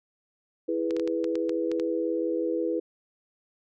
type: chord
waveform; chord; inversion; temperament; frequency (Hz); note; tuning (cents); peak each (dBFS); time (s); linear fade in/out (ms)
sine; E major; none; equal; 329.6 / 415.3 / 493.9; E4 / G#4 / B4; 0 / 0 / 0; -28 / -32 / -29; 0.68-2.8; 10
type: clicks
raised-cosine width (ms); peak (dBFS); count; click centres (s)
0.2; -22; 9; 0.908 / 0.966 / 0.997 / 1.076 / 1.243 / 1.355 / 1.494 / 1.716 / 1.798
effects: none